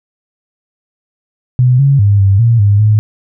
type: tone with pitch steps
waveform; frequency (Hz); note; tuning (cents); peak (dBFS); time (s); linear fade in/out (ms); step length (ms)
sine; 125.6 / 138.9 / 101.4 / 97.9 / 116.4 / 101.7 / 106.9; B2 / C#3 / G#2 / G2 / A#2 / G#2 / A2; +30 / +4 / -41 / -2 / -2 / -36 / -49; -5; 1.59-2.99; 0; 200
effects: none